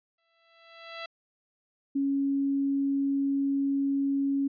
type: tone with exponential growth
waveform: 10% pulse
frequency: 666 Hz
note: E5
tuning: 18 cents sharp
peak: -26 dBFS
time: 0.18-1.06 s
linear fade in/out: 5 ms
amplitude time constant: 190 ms
type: tone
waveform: sine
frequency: 276.8 Hz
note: C#4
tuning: 2 cents flat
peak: -24 dBFS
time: 1.95-4.48 s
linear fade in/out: 10 ms
effects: resampled to 11025 Hz